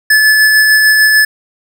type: tone with tremolo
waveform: square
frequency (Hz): 1729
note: A6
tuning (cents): -31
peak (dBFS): -5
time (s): 0.1-1.25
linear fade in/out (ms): 5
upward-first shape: sine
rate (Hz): 6.7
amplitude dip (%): 25
effects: none